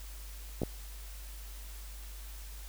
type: clicks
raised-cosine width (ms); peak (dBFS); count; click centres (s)
2; -19 / -18; 2; 0.618 / 0.634
effects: added 50 Hz sine -43 dBFS peak until 2.68 s + white hiss -52 dBFS RMS until 2.68 s